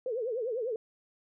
sine tone with vibrato, 473.5 Hz, A#4, 27 cents sharp, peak -30 dBFS, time 0.06-0.76 s, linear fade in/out 2 ms, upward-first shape triangle, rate 10 Hz, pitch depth 220 cents each way, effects none

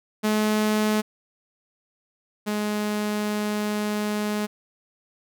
sawtooth tone pair in turn, 213.7 / 209.8 Hz, G#3 / G#3, +50 / +18 cents, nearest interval unison, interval 32 cents, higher first, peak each -16 / -20 dBFS, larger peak first, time 0.23-1.02 / 2.46-4.47 s, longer second, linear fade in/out 20 ms, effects none

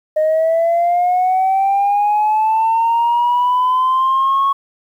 sine linear sweep, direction up, 615 to 1106 Hz, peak -10 dBFS, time 0.16-4.53 s, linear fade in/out 10 ms, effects tanh soft clip ceiling -9 dBFS + 8-bit

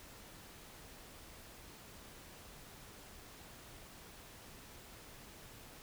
silence, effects pink hiss -55 dBFS RMS until 5.82 s

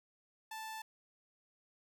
sawtooth tone, 880 Hz, A5, in tune, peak -39 dBFS, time 0.51-0.82 s, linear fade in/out 5 ms, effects none

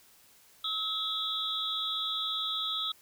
sine tone cluster, 1289 / 3320 / 3541 / 3835 Hz, E6 / G#7 / A7 / A#7, -39 / -1 / +10 / +48 cents, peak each -38 / -36 / -35 / -35 dBFS, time 0.64-2.92 s, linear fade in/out 5 ms, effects white hiss -60 dBFS RMS until 3.01 s

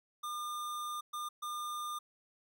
square tone bursts at uneven times, 1205 Hz, D6, 44 cents sharp, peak -38 dBFS, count 3, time 0.23-1.01 / 1.13-1.29 / 1.42-1.99 s, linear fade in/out 10 ms, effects none

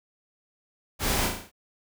pink noise with echo, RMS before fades -27 dBFS, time 0.99-1.3 s, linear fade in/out 50 ms, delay 36 ms, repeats 6, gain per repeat -4 dB, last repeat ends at 1.516 s, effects none

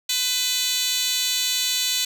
10% pulse tone with high-pass filter, 501 Hz, B4, 25 cents sharp, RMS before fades -23 dBFS, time 0.09-2.05 s, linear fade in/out 5 ms, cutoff 4300 Hz, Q 3.8, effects none

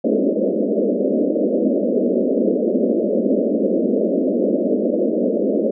pink band-pass noise, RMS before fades -18 dBFS, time 0.04-5.71 s, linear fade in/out 5 ms, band 200 to 610 Hz, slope 96 dB/octave, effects none

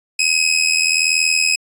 20% pulse tone with amplitude modulation, 2542 Hz, D#7, 36 cents sharp, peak -6 dBFS, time 0.19-1.56 s, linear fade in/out 5 ms, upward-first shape sine, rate 81.1 Hz, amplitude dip 70%, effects resampled to 32000 Hz

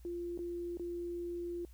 sine tone with dropouts, 346.9 Hz, F4, 12 cents flat, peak -37 dBFS, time 0.05-1.65 s, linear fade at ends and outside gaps 1 ms, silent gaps 0.376-0.39 / 0.772-0.796 s, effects added 60 Hz sine -52 dBFS peak until 1.73 s + white hiss -69 dBFS RMS until 1.73 s

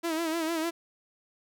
sawtooth tone with vibrato, 326.4 Hz, E4, 17 cents flat, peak -24 dBFS, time 0.03-0.71 s, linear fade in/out 20 ms, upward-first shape sine, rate 6.6 Hz, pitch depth 70 cents each way, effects none

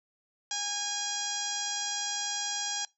harmonic tone, 819 Hz, G#5, 24 cents flat, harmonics 1 / 2 / 3 / 4 / 5 / 6 / 7 / 8 / 9, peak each -40 / -41 / -46 / -38 / -43 / -39 / -35 / -40 / -41 dBFS, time 0.51-2.85 s, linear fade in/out 2 ms, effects noise-tail reverb RT60 0.2 s tail -23 dB re dry

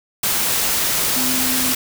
sine tone in noise, 255.6 Hz, C4, 40 cents flat, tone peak -24 dBFS, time 1.16-1.73 s, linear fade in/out 5 ms, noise white, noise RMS -19 dBFS, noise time 0.23-1.75 s, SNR -8 dB, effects none

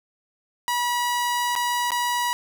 sawtooth tone with dropouts, 969 Hz, B5, 33 cents flat, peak -18 dBFS, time 0.68-2.33 s, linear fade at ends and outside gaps 0 ms, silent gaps 1.553-1.561 / 1.906-1.918 s, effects none

